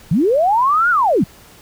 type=linear two-way sweep; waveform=sine; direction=up then down; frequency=134.9 to 1480 to 134.9 Hz; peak=-11 dBFS; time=0.11-1.24 s; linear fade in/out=5 ms; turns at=0.9 s; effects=pink hiss -44 dBFS RMS until 1.61 s